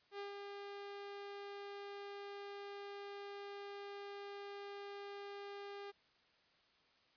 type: tone with ADSR envelope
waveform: sawtooth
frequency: 402.5 Hz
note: G4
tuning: 46 cents sharp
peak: -39 dBFS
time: 0.11-5.92 s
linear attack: 79 ms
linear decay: 130 ms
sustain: -4 dB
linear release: 22 ms
effects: white hiss -72 dBFS RMS until 7.16 s + resampled to 11025 Hz